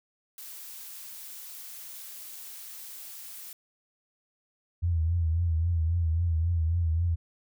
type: noise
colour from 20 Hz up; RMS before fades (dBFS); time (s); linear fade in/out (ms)
blue; -43; 0.38-3.53; 2
type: tone with vibrato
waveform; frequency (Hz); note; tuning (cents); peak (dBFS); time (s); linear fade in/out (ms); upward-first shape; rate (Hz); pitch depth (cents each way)
sine; 83.3; E2; +19; -23; 4.82-7.16; 20; triangle; 3.7; 92
effects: none